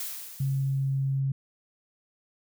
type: noise with exponential decay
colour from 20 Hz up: blue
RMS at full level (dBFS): -33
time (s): 0-1.2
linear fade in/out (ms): 2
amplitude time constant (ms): 260
type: tone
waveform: sine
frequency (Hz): 135.8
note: C#3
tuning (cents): -35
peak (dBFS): -24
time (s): 0.4-1.32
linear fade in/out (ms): 5
effects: none